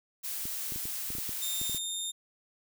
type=noise; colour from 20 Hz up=blue; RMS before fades=-36 dBFS; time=0.23-1.79 s; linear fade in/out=20 ms
type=clicks; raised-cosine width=3 ms; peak=-30 dBFS; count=11; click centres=0.455 / 0.722 / 0.76 / 0.855 / 1.104 / 1.152 / 1.185 / 1.293 / 1.615 / 1.696 / 1.747 s
type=tone; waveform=20% pulse; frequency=3646 Hz; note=A#7; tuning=39 cents flat; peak=-27 dBFS; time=1.41-2.12 s; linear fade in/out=20 ms
effects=none